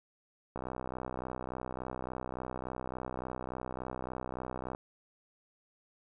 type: click train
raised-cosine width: 1 ms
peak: -24 dBFS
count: 267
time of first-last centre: 0.56-4.749 s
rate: 63.5 Hz
effects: none

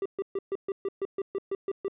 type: tone bursts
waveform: triangle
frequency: 392 Hz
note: G4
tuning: in tune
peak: -25 dBFS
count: 12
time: 0.02-1.882 s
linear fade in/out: 2 ms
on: 36 ms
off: 130 ms
effects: resampled to 8000 Hz

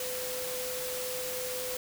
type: tone in noise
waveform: sine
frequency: 505 Hz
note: B4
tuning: 39 cents sharp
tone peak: -36 dBFS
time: 0-1.77 s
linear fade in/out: 2 ms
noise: white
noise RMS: -37 dBFS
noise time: 0-1.77 s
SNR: -2 dB
effects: none

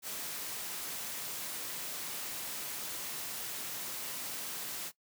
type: high-pass noise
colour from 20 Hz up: white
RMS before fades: -40 dBFS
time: 0.02-4.92 s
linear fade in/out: 50 ms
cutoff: 110 Hz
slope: 12 dB/octave
effects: noise-tail reverb RT60 0.1 s tail -19 dB re dry

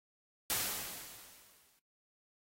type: noise with exponential decay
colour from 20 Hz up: white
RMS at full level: -32 dBFS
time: 0.5-1.79 s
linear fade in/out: 0 ms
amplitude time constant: 280 ms
effects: noise-tail reverb RT60 0.2 s tail -22 dB re dry + AAC 48 kbps

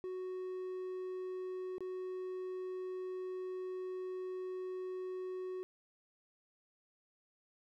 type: tone with dropouts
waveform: triangle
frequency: 370 Hz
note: F#4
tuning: in tune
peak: -37 dBFS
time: 0.04-5.63 s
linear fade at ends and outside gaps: 0 ms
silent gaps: 1.782-1.806 s
effects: none

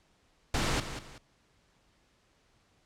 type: noise with echo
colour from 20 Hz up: pink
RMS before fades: -29 dBFS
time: 0.54-0.8 s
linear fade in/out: 2 ms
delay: 190 ms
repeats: 2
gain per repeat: -10 dB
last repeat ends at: 1.18 s
effects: pink hiss -68 dBFS RMS until 2.85 s + low-pass 7000 Hz 12 dB/octave

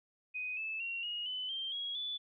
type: tone with pitch steps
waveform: sine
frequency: 2500 / 2620 / 2745 / 2877 / 3015 / 3159 / 3310 / 3469 Hz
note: D#7 / E7 / F7 / F#7 / F#7 / G7 / G#7 / A7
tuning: +8 / -11 / -31 / -49 / +32 / +13 / -6 / -25 cents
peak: -36 dBFS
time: 0.34-2.18 s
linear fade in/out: 20 ms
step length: 230 ms
effects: none

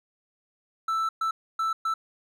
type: tone bursts at uneven times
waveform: triangle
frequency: 1323 Hz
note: E6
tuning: 6 cents sharp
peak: -22 dBFS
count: 4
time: 0.88-1.09 / 1.21-1.31 / 1.59-1.73 / 1.85-1.94 s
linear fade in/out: 5 ms
effects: none

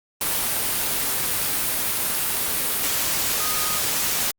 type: tone in noise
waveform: sine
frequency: 1244 Hz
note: D#6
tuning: 1 cent flat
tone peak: -31 dBFS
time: 3.4-3.79 s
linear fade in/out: 2 ms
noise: white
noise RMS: -23 dBFS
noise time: 0.21-4.31 s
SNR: -11 dB
effects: Opus 32 kbps

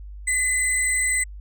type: tone pair together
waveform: sine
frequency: 2021 / 8084 Hz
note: B6 / B8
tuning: +39 / +39 cents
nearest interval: 2 octaves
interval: 2400 cents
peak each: -20 dBFS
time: 0.27-1.24 s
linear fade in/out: 10 ms
effects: tanh soft clip ceiling -16 dBFS + added 50 Hz sine -35 dBFS peak until 1.4 s

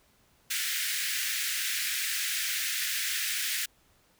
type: high-pass noise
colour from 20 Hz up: pink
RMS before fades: -31 dBFS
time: 0.5-3.66 s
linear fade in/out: 10 ms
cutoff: 1600 Hz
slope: 48 dB/octave
effects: pink hiss -65 dBFS RMS until 4.19 s

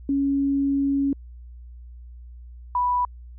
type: tone pair in turn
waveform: sine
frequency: 277.7 / 985.6 Hz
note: C#4 / B5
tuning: +3 / -4 cents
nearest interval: octave + minor seventh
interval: 2193 cents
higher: second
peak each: -19 dBFS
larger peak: neither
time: 0.09-1.13 / 2.75-3.05 s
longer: first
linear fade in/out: 2 ms
effects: added 60 Hz sine -39 dBFS peak until 3.38 s

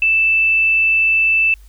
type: tone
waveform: sine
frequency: 2644 Hz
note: E7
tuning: 5 cents sharp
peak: -11 dBFS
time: 0.02-1.54 s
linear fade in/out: 2 ms
effects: added 50 Hz sine -39 dBFS peak until 1.68 s + white hiss -55 dBFS RMS until 1.68 s

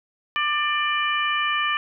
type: harmonic tone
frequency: 594 Hz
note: D5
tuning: 20 cents sharp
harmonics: 2 / 3 / 4 / 5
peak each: -24 / -26 / -27 / -28 dBFS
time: 0.36-1.77 s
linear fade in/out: 0 ms
effects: none

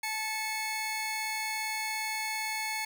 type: tone pair together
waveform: sawtooth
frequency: 870.5 / 2195 Hz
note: A5 / C#7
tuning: -19 / -18 cents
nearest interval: octave + major third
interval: 1601 cents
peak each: -32 / -30 dBFS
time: 0.03-2.85 s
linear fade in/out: 5 ms
effects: none

